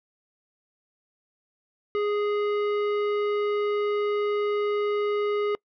sine tone with hard clipping, 414.5 Hz, G#4, 3 cents flat, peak -25 dBFS, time 1.95-5.55 s, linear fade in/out 0 ms, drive 15 dB, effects noise-tail reverb RT60 0.1 s tail -26 dB re dry + low-pass 3000 Hz 12 dB/octave

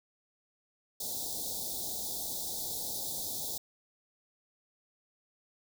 white band-stop noise, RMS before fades -37 dBFS, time 1-3.58 s, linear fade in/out 5 ms, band 880 to 3500 Hz, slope 96 dB/octave, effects none

